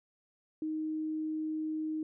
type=tone; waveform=sine; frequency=312.1 Hz; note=D#4; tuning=5 cents sharp; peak=-32 dBFS; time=0.62-2.03 s; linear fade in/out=2 ms; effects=none